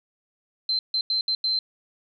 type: tone bursts at uneven times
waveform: sine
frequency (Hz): 4104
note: C8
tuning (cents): -34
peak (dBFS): -21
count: 5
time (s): 0.69-0.79 / 0.94-1.01 / 1.1-1.21 / 1.28-1.35 / 1.44-1.59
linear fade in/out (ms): 2
effects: none